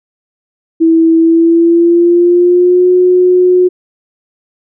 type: tone with pitch glide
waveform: sine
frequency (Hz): 327.1 to 362.9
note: E4 to F#4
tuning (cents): -13 to -34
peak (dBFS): -4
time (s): 0.8-3.69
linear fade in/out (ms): 20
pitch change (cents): +179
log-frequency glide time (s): 1.17-2.89
effects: none